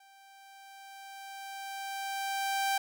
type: tone with level ramp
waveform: sawtooth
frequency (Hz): 784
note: G5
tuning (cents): 0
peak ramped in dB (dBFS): -53 to -23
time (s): 0-2.78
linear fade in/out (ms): 5
effects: none